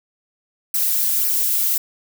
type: noise with flanger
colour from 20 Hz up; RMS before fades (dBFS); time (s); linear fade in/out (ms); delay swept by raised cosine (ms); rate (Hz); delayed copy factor
violet; -19; 0.74-1.78; 5; 0.27 to 3.97; 1.9; -0.75
effects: none